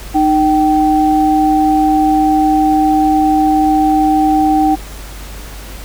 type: tone pair together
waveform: sine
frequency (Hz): 307.1 / 773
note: D#4 / G5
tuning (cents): -23 / -24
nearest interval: octave + major third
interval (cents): 1599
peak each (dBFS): -11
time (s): 0.14-4.76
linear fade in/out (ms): 20
effects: added 50 Hz sine -28 dBFS peak until 5.84 s + pink hiss -33 dBFS RMS until 5.84 s